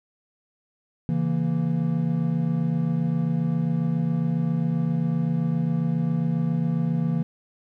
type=chord; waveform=triangle; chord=A# diminished; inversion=first; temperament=equal with one note detuned; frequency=138.59 / 166.06 / 233.1 Hz; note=C#3 / E3 / A#3; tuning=0 / +13 / 0 cents; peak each=-26 / -21 / -26 dBFS; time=1.09-7.23 s; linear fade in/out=0 ms; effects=none